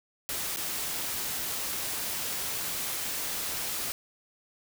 white noise with dropouts, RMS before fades -33 dBFS, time 0.29-3.92 s, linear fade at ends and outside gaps 0 ms, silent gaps 0.561-0.571 s, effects none

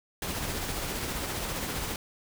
pink noise with tremolo, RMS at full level -32 dBFS, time 0.22-1.96 s, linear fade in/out 2 ms, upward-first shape sine, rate 15 Hz, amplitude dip 30%, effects none

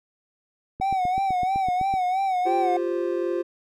click train, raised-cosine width 3 ms, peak -21 dBFS, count 10, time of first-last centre 0.8-1.939 s, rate 7.9 Hz
triangle tone with vibrato, 752 Hz, F#5, 28 cents sharp, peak -19 dBFS, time 0.81-2.77 s, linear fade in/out 5 ms, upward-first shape sine, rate 3 Hz, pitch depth 75 cents each way
triangle chord, F suspended second, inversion none, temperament equal, 349.2 / 392 / 523.3 Hz, F4 / G4 / C5, 0 / 0 / 0 cents, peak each -23 / -28 / -28 dBFS, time 2.45-3.43 s, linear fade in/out 20 ms
effects none

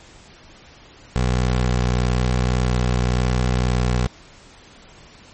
20% pulse tone with vibrato, 61.74 Hz, B1, in tune, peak -12 dBFS, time 1.16-4.07 s, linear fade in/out 0 ms, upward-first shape square, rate 0.99 Hz, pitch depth 9 cents each way, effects pink hiss -46 dBFS RMS until 5.33 s + MP3 32 kbps

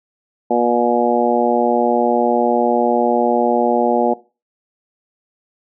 harmonic tone, 120 Hz, B2, 49 cents flat, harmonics 2 / 3 / 4 / 5 / 6 / 7, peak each -20 / -20 / -20 / -20 / -20 / -20 dBFS, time 0.5-4.14 s, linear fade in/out 10 ms, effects noise-tail reverb RT60 0.3 s tail -18 dB re dry

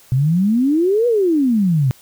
sine exponential two-way sweep, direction up then down, 123.47 to 493.9 to 123.47 Hz, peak -12 dBFS, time 0.12-1.91 s, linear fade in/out 0 ms, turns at 1.07 s, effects white hiss -48 dBFS RMS until 2.01 s

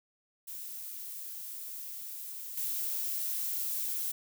violet noise with level steps, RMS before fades -42 / -34 dBFS, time 0.47-4.12 s, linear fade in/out 10 ms, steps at 2.57 s, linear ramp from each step 5 ms, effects none

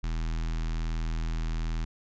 square tone with notch filter, 40.6 Hz, E1, 26 cents flat, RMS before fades -30 dBFS, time 0.03-1.85 s, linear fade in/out 10 ms, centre 530 Hz, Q 0.86, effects resampled to 16000 Hz

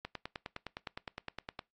click train, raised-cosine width 0.3 ms, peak -23 dBFS, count 16, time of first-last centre 0.05-1.592 s, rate 9.73 Hz, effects noise-tail reverb RT60 0.2 s tail -23 dB re dry + AAC 32 kbps

